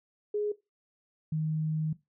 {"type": "tone pair in turn", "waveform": "sine", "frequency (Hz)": [417.1, 156.24], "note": ["G#4", "D#3"], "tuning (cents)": [7, 8], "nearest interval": "octave + perfect fourth", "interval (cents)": 1699, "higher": "first", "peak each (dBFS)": -27, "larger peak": "neither", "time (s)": [[0.34, 0.52], [1.32, 1.93]], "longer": "second", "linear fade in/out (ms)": 5, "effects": ["noise-tail reverb RT60 0.2 s tail -17 dB re dry"]}